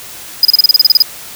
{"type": "tone bursts", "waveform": "square", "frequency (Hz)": 4978, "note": "D#8", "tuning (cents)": 0, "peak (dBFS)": -3, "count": 12, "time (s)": [0.43, 1.023], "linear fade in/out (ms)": 2, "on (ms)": 21, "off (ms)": 31, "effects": ["white hiss -30 dBFS RMS until 1.35 s"]}